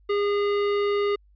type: tone with hard clipping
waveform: sine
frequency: 407.9 Hz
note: G#4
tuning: 31 cents flat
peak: -23 dBFS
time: 0.09-1.16 s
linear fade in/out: 10 ms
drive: 16 dB
effects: added 50 Hz sine -54 dBFS peak until 1.35 s + resampled to 11025 Hz